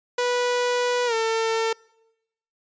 sawtooth tone with pitch glide, 490.4 to 449.7 Hz, B4 to A4, -12 to +38 cents, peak -17 dBFS, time 0.18-1.73 s, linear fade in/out 5 ms, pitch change -150 cents, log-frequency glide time 1.06-1.14 s, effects noise-tail reverb RT60 0.9 s tail -25 dB re dry + resampled to 16000 Hz

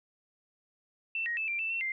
sine tone with pitch steps, 2678 / 1881 / 2628 / 2366 / 2654 / 2707 / 2094 Hz, E7 / A#6 / E7 / D7 / E7 / E7 / C7, +27 / +15 / -6 / +12 / +11 / +45 / +1 cents, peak -30 dBFS, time 1.15-1.92 s, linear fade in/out 2 ms, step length 110 ms, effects none

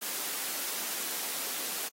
white high-pass noise, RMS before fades -35 dBFS, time 0.01-1.89 s, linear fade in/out 20 ms, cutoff 210 Hz, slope 24 dB/octave, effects AAC 48 kbps

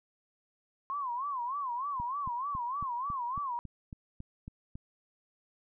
sine tone with vibrato, 1049 Hz, C6, 4 cents sharp, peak -32 dBFS, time 0.9-3.59 s, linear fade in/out 0 ms, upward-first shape sine, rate 3.3 Hz, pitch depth 180 cents each way
click train, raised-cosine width 5 ms, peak -30 dBFS, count 11, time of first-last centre 2-4.755 s, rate 3.63 Hz
effects none

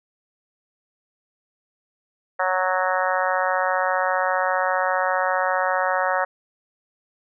harmonic tone, 185 Hz, F#3, in tune, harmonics 3 / 4 / 5 / 6 / 7 / 8 / 9 / 10, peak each -25 / -26 / -27 / -28 / -28 / -29 / -30 / -30 dBFS, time 2.39-6.25 s, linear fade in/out 10 ms, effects none

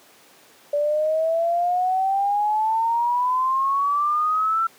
sine exponential sweep, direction up, 578 to 1350 Hz, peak -18 dBFS, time 0.73-4.67 s, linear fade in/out 5 ms, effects pink hiss -51 dBFS RMS until 4.78 s + high-pass 300 Hz 12 dB/octave

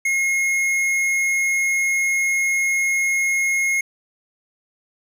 sine tone with tanh clipping, 2156 Hz, C#7, 49 cents flat, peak -19 dBFS, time 0.05-3.81 s, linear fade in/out 5 ms, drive 13 dB, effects none

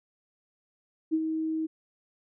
sine tone with ADSR envelope, 317.9 Hz, D#4, 37 cents sharp, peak -21 dBFS, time 1.11-1.67 s, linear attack 28 ms, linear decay 54 ms, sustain -6 dB, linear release 17 ms, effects none

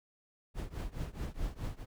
brown noise with tremolo, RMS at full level -35 dBFS, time 0.54-1.86 s, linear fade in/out 50 ms, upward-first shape triangle, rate 4.7 Hz, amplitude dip 95%, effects none

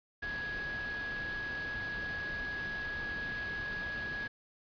sine tone in noise, 1667 Hz, G#6, 6 cents sharp, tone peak -36 dBFS, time 0.22-4.28 s, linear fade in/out 10 ms, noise pink, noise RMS -44 dBFS, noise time 0.22-4.28 s, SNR +5 dB, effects resampled to 11025 Hz

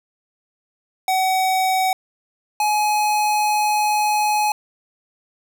square tone pair in turn, 754 / 842.9 Hz, F#5 / G#5, +32 / +25 cents, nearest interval major second, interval 193 cents, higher second, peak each -17 dBFS, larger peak neither, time 1.08-1.93 / 2.6-4.52 s, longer second, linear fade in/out 2 ms, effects none

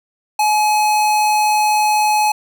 square tone, 848 Hz, G#5, 36 cents sharp, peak -13 dBFS, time 0.39-2.32 s, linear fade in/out 5 ms, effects none

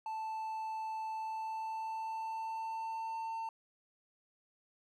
triangle tone with pitch glide, 880 to 899.5 Hz, A5 to A5, 0 to +38 cents, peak -35 dBFS, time 0.06-3.49 s, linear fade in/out 2 ms, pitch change +38 cents, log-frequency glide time 1.11-3.28 s, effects none

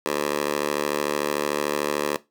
10% pulse tone with high-pass filter, 73.42 Hz, D2, in tune, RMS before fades -25 dBFS, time 0.06-2.16 s, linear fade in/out 0 ms, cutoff 450 Hz, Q 1.3, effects noise-tail reverb RT60 0.2 s tail -17 dB re dry

